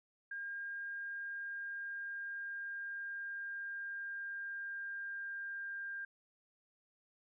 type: tone with pitch glide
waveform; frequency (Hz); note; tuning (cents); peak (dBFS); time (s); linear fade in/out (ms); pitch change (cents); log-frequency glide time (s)
sine; 1611 to 1598; G6 to G6; +47 to +33; -40; 0.31-6.05; 5; -14; 0.92-5.78
effects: none